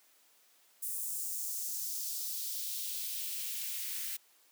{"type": "noise with high-pass filter sweep", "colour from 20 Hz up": "blue", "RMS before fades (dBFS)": -38, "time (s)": [0.82, 4.17], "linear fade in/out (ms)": 10, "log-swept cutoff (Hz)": [8900, 1900], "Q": 1.6, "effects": ["white hiss -66 dBFS RMS until 4.51 s", "high-pass 300 Hz 12 dB/octave"]}